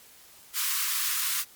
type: high-pass noise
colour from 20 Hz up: white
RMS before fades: -28 dBFS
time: 0.53-1.45 s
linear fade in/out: 50 ms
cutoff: 1000 Hz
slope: 96 dB/octave
effects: white hiss -53 dBFS RMS until 1.55 s + MP3 96 kbps